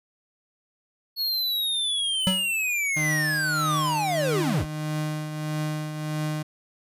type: linear sweep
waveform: square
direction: down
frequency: 4368 to 37.88 Hz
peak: -24 dBFS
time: 1.16-4.66 s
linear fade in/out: 50 ms
type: tone with exponential decay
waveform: square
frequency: 187.7 Hz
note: F#3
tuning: 25 cents sharp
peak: -18 dBFS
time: 2.27-2.52 s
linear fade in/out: 0 ms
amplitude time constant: 54 ms
type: tone with tremolo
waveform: 35% pulse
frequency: 153.2 Hz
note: D#3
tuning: 27 cents flat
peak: -23 dBFS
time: 2.96-6.43 s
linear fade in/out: 10 ms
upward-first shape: triangle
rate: 1.6 Hz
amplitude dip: 55%
effects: resampled to 32000 Hz